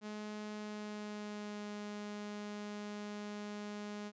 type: tone with pitch glide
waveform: sawtooth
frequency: 211.2 to 207.7 Hz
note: G#3 to G#3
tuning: +29 to 0 cents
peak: -38 dBFS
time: 0.01-4.12 s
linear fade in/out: 50 ms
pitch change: -29 cents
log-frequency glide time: 0.53-1.66 s
effects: resampled to 16000 Hz